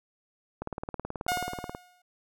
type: click train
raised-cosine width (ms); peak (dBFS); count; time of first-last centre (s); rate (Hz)
1; -20; 22; 0.62-1.749; 18.6
type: tone with exponential decay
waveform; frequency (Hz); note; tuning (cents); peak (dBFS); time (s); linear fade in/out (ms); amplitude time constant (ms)
sawtooth; 720; F#5; -47; -21; 1.28-2.02; 5; 160
effects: none